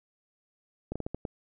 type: slowing click train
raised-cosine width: 2 ms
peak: -20 dBFS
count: 6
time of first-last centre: 0.92-1.252 s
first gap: 36 ms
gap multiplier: 1.31
effects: none